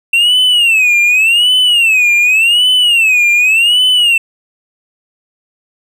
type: tone with vibrato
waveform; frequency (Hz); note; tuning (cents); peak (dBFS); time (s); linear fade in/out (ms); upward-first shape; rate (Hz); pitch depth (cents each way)
triangle; 2691; E7; +35; -5; 0.13-4.18; 5; sine; 0.87; 200
effects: none